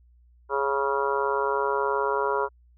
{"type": "harmonic tone", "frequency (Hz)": 138.59, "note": "C#3", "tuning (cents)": 0, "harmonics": [3, 4, 5, 6, 7, 8, 9, 10], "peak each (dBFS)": [-27, -31, -38, -39, -27, -33, -36, -32], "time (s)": [0.49, 2.49], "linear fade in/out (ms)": 50, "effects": ["added 60 Hz sine -54 dBFS peak until 2.77 s"]}